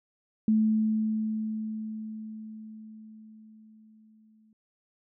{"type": "tone with exponential decay", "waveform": "sine", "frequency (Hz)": 217.7, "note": "A3", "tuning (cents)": -18, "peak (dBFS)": -19, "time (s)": [0.48, 4.53], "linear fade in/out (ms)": 2, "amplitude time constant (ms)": 880, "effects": []}